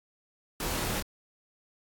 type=noise with echo; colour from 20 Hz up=pink; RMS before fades=-34 dBFS; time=0.6-1 s; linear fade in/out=2 ms; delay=25 ms; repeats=1; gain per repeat=-2 dB; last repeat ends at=1.025 s; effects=AAC 64 kbps